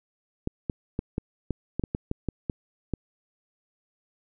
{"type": "clicks", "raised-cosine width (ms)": 3, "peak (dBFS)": -14, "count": 12, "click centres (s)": [0.474, 0.698, 0.991, 1.181, 1.507, 1.796, 1.838, 1.949, 2.114, 2.287, 2.498, 2.937], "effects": []}